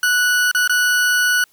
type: tone with dropouts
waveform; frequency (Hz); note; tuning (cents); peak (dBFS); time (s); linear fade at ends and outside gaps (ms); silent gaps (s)
40% pulse; 1475; F#6; -6; -13; 0.03-1.44; 2; 0.514-0.548 / 0.676-0.695
effects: white hiss -57 dBFS RMS until 1.52 s + high-pass 60 Hz 12 dB/octave